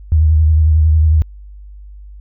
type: tone with vibrato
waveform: sine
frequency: 78.2 Hz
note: D#2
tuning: 9 cents sharp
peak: -7 dBFS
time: 0.12-1.22 s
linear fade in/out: 0 ms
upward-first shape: triangle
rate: 11 Hz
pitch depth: 60 cents each way
effects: added 50 Hz sine -32 dBFS peak until 2.2 s